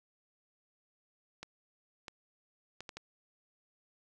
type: clicks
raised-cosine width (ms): 0.2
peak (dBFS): -26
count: 5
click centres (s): 1.43 / 2.082 / 2.806 / 2.892 / 2.97
effects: none